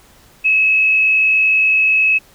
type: tone with frequency modulation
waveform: sine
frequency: 2579 Hz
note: E7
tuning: 39 cents flat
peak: -10 dBFS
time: 0.44-2.19 s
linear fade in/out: 20 ms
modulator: 49.4 Hz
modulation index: 0.67
effects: pink hiss -48 dBFS RMS until 2.34 s